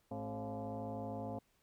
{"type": "tone with frequency modulation", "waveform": "sine", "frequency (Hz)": 215, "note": "A3", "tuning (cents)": -40, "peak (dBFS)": -39, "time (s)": [0.11, 1.39], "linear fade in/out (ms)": 5, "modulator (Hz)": 161, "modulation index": 3.7, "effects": ["pink hiss -75 dBFS RMS until 1.62 s"]}